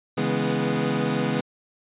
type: chord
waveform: 25% pulse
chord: C# minor seventh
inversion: none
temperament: equal with one note detuned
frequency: 138.59 / 162.73 / 207.7 / 246.9 Hz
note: C#3 / E3 / G#3 / B3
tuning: 0 / -22 / 0 / 0 cents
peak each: -25 / -25 / -24 / -23 dBFS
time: 0.17-1.41 s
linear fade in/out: 10 ms
effects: resampled to 8000 Hz